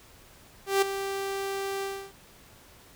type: tone with ADSR envelope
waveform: sawtooth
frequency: 392 Hz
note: G4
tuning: in tune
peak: -15 dBFS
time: 0.66-2.13 s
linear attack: 160 ms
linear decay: 8 ms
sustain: -11 dB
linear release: 300 ms
effects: pink hiss -54 dBFS RMS until 2.95 s

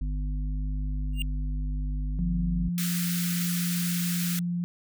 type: harmonic tone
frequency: 50.3 Hz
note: G1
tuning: 45 cents sharp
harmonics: 1 / 3 / 5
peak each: -27 / -37 / -41 dBFS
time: 0.01-2.69 s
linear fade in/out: 5 ms
type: tone with exponential growth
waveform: square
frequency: 2800 Hz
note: F7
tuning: 4 cents sharp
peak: -27 dBFS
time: 1.13-1.22 s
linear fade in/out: 1 ms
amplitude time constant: 19 ms
type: tone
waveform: sine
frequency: 174.4 Hz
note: F3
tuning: 2 cents flat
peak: -26 dBFS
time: 2.19-4.64 s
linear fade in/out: 0 ms
type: high-pass noise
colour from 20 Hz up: white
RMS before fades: -33 dBFS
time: 2.78-4.39 s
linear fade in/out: 0 ms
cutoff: 1300 Hz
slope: 48 dB/octave
effects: none

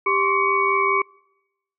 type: tone cluster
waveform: sine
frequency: 394.2 / 1055 / 1140 / 2249 Hz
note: G4 / C6 / C#6 / C#7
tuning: +10 / +14 / +48 / +24 cents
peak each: -24 / -22 / -22 / -22 dBFS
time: 0.06-1.02 s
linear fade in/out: 5 ms
effects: noise-tail reverb RT60 0.9 s tail -26 dB re dry

